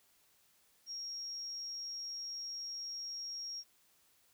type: tone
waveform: sine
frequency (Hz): 5588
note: F8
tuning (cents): 0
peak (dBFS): -40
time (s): 0.86-3.64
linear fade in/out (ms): 50
effects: white hiss -70 dBFS RMS until 4.33 s